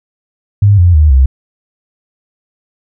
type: tone with pitch steps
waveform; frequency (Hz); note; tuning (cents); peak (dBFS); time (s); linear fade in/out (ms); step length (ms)
sine; 101.7 / 88.03 / 76.19 / 65.94; G#2 / F2 / D#2 / C2; -36 / +14 / -36 / +14; -3; 0.62-1.26; 5; 160
effects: none